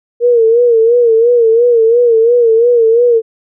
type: tone with vibrato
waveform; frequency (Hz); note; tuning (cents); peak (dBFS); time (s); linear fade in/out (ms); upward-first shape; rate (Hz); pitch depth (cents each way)
sine; 466.2; A#4; 0; -5; 0.2-3.22; 50; sine; 2.9; 80
effects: none